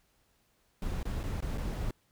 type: noise with dropouts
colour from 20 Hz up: brown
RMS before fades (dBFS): -34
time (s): 0.82-1.91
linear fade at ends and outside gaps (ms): 2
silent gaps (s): 1.03-1.053 / 1.233-1.237 / 1.406-1.423 / 1.576-1.58
effects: pink hiss -71 dBFS RMS until 2.11 s